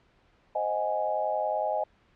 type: chord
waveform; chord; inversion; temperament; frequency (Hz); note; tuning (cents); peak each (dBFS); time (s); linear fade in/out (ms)
sine; Ab dominant seventh; first; equal; 523.3 / 622.3 / 740 / 830.6; C5 / Eb5 / Gb5 / Ab5; 0 / 0 / 0 / 0; -35 / -29 / -35 / -30; 0.55-1.84; 5
effects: pink hiss -64 dBFS RMS until 2.15 s + low-pass 3000 Hz 12 dB/octave